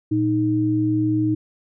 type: tone pair together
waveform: sine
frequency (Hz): 116.52 / 311.3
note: A#2 / D#4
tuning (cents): 0 / +1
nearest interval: octave + perfect fourth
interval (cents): 1701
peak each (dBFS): -23 / -18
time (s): 0.11-1.35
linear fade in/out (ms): 10
effects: none